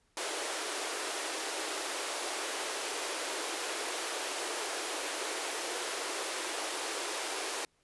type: high-pass noise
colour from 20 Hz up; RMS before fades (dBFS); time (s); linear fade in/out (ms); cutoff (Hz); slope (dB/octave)
pink; -36; 0.17-7.65; 2; 330; 48
effects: pink hiss -72 dBFS RMS until 7.83 s + resampled to 24000 Hz